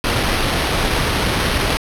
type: noise with sample-and-hold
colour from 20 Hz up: pink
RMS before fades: -18 dBFS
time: 0.04-1.77 s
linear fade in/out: 0 ms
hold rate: 7350 Hz
effects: low-pass 12000 Hz 12 dB/octave